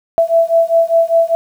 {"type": "beating tone pair", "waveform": "sine", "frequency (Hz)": [662, 667], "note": ["E5", "E5"], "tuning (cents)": [7, 20], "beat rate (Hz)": 5, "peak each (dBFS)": -12, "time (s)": [0.18, 1.35], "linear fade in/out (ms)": 0, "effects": ["7-bit"]}